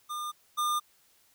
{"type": "tone pair in turn", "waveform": "square", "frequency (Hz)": [1206, 1206], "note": ["D6", "D6"], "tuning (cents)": [46, 46], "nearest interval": "unison", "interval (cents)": 0, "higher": "neither", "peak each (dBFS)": [-34, -27], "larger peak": "second", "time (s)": [[0.09, 0.32], [0.57, 0.8]], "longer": "neither", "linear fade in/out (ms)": 20, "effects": ["white hiss -65 dBFS RMS until 1.34 s"]}